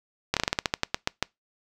slowing click train, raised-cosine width 0.2 ms, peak -5 dBFS, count 13, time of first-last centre 0.34-1.226 s, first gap 27 ms, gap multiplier 1.17, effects noise-tail reverb RT60 0.2 s tail -26 dB re dry

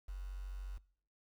sine tone with quantisation, 46.84 Hz, F#1, 22 cents sharp, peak -40 dBFS, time 0.08-0.78 s, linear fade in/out 10 ms, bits 10, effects noise-tail reverb RT60 0.6 s tail -22 dB re dry

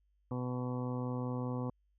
harmonic tone, 125 Hz, B2, 21 cents sharp, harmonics 1 / 2 / 3 / 4 / 5 / 6 / 7 / 8 / 9, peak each -37 / -38 / -48 / -43 / -55 / -52 / -50 / -50 / -51 dBFS, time 0.31-1.7 s, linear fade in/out 2 ms, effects added 50 Hz sine -70 dBFS peak until 1.98 s

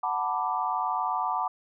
sine chord, B minor seventh, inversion second, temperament equal with one note detuned, 740 / 887.7 / 987.8 / 1174.7 Hz, F#5 / A5 / B5 / D6, 0 / +15 / 0 / 0 cents, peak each -31 dBFS, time 0.03-1.48 s, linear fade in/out 5 ms, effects none

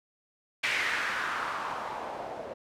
blue noise with low-pass filter sweep, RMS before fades -33 dBFS, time 0.63-2.54 s, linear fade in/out 10 ms, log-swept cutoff 2300 to 560 Hz, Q 2.6, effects none

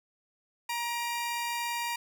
sawtooth tone pair together, 945.3 / 2382 Hz, A#5 / D7, +24 / +24 cents, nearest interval octave + major third, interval 1600 cents, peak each -28 / -34 dBFS, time 0.69-1.96 s, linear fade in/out 5 ms, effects none

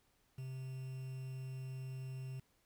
triangle tone with quantisation, 130.81 Hz, C3, in tune, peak -40 dBFS, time 0.38-2.4 s, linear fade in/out 5 ms, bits 10, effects pink hiss -75 dBFS RMS until 2.65 s

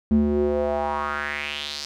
square tone with band-pass filter sweep, 73.1 Hz, D2, 7 cents flat, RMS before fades -24 dBFS, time 0.11-1.85 s, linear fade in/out 0 ms, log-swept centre 210 to 5100 Hz, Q 3.7, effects none

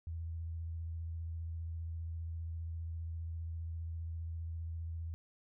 sine tone with vibrato, 82.41 Hz, E2, in tune, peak -38 dBFS, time 0.07-5.14 s, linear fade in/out 0 ms, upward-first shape square, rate 15 Hz, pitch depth 19 cents each way, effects none

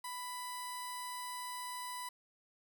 15% pulse tone with notch filter, 993 Hz, B5, 9 cents sharp, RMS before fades -43 dBFS, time 0.04-2.09 s, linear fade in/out 5 ms, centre 2600 Hz, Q 0.77, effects none

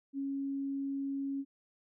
sine tone, 275.5 Hz, C#4, 11 cents flat, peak -33 dBFS, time 0.13-1.45 s, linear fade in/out 50 ms, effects none

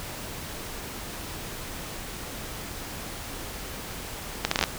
accelerating click train, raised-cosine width 0.2 ms, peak -4 dBFS, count 7, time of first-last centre 4.45-4.638 s, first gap 64 ms, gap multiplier 0.7, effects pink hiss -37 dBFS RMS until 4.78 s

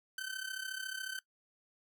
sawtooth tone with amplitude modulation, 1536 Hz, G6, 36 cents flat, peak -32 dBFS, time 0.18-1.19 s, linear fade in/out 2 ms, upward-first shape sine, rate 34 Hz, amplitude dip 75%, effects noise-tail reverb RT60 0.1 s tail -20 dB re dry

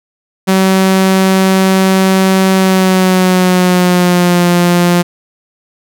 sawtooth tone with pitch glide, 190 to 175.24 Hz, F#3 to F3, +46 to +6 cents, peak -3 dBFS, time 0.47-5.03 s, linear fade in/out 20 ms, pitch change -140 cents, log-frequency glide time 2.54-4.47 s, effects none

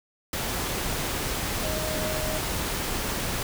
sine tone in noise, 622.3 Hz, D#5, in tune, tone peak -32 dBFS, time 1.63-2.38 s, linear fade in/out 2 ms, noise pink, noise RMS -29 dBFS, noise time 0.33-3.43 s, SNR -6 dB, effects none

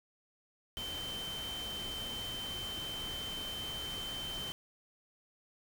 sine tone in noise, 3094 Hz, G7, 23 cents flat, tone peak -39 dBFS, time 0.77-4.52 s, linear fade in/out 0 ms, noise pink, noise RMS -45 dBFS, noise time 0.77-4.52 s, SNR +3 dB, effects none

